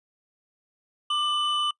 triangle tone pair together, 1187 / 2991 Hz, D6 / F#7, +18 / +18 cents, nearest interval octave + major third, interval 1600 cents, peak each -24 dBFS, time 1.1-1.71 s, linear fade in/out 5 ms, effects noise-tail reverb RT60 0.1 s tail -25 dB re dry + resampled to 24000 Hz

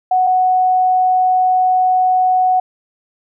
sine tone pair in turn, 740 / 740 Hz, F#5 / F#5, 0 / 0 cents, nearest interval unison, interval 0 cents, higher neither, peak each -10 dBFS, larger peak neither, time 0.11-0.27 / 0.27-2.6 s, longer second, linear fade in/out 5 ms, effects none

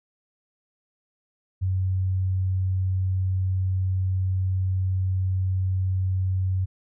sine tone, 93.7 Hz, F#2, 22 cents sharp, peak -21 dBFS, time 1.61-6.66 s, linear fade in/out 20 ms, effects none

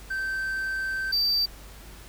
triangle tone pair in turn, 1553 / 4654 Hz, G6 / D8, -17 / -17 cents, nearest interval octave + perfect fifth, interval 1900 cents, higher second, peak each -25 / -20 dBFS, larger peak second, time 0.1-1.12 / 1.12-1.46 s, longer first, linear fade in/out 10 ms, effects added 50 Hz sine -45 dBFS peak until 2.08 s + pink hiss -48 dBFS RMS until 2.08 s

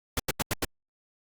pink noise bursts, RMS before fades -27 dBFS, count 5, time 0.17-0.648 s, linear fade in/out 2 ms, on 26 ms, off 87 ms, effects Opus 48 kbps

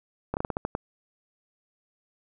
slowing click train, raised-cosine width 1 ms, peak -14 dBFS, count 8, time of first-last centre 0.34-0.751 s, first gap 29 ms, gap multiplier 1.23, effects none

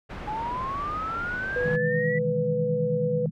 pink low-pass noise, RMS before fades -37 dBFS, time 0.09-1.77 s, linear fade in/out 20 ms, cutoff 2000 Hz, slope 12 dB/octave
sine linear sweep, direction up, 830.6 to 1975.5 Hz, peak -28 dBFS, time 0.27-2.19 s, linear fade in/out 10 ms
sine tone, 493.9 Hz, B4, in tune, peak -24 dBFS, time 1.56-3.26 s, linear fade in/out 2 ms
sine chord, E major seventh, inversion second, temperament equal with one note detuned, 126.28 / 155.56 / 164.81 / 207.7 Hz, B2 / D#3 / E3 / G#3, +39 / 0 / 0 / 0 cents, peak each -35 / -29 / -32 / -34 dBFS, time 1.64-3.31 s, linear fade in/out 20 ms
effects none

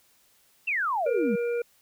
sine exponential sweep, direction down, 2794 to 185.1 Hz, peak -24 dBFS, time 0.67-1.36 s, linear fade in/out 10 ms
harmonic tone, 474.8 Hz, A#4, 32 cents sharp, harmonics 1 / 3 / 5, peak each -25 / -40 / -41 dBFS, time 1.06-1.62 s, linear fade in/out 5 ms
effects white hiss -63 dBFS RMS until 1.81 s

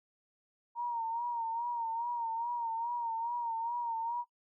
sine tone with vibrato, 932.3 Hz, A#5, in tune, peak -32 dBFS, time 0.75-4.25 s, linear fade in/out 50 ms, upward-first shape sine, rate 2.4 Hz, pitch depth 58 cents each way, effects noise-tail reverb RT60 0.1 s tail -19 dB re dry

